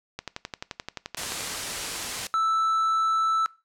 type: click train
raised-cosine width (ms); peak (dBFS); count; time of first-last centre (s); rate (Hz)
0.2; -15; 15; 0.19-1.407; 11.5
type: noise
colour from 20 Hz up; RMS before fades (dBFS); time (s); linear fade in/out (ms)
white; -30; 1.17-2.27; 2
type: tone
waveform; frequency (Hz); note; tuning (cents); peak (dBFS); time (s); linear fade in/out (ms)
triangle; 1318.5; E6; 0; -19; 2.34-3.46; 0
effects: noise-tail reverb RT60 0.3 s tail -21 dB re dry + low-pass 9000 Hz 12 dB/octave